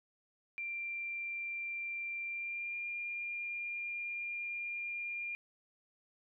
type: tone with pitch glide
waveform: sine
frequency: 2367 to 2403 Hz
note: D7 to D7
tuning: +13 to +39 cents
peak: -37 dBFS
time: 0.58-5.35 s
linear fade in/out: 0 ms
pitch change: +26 cents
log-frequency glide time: 2.25-2.81 s
effects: none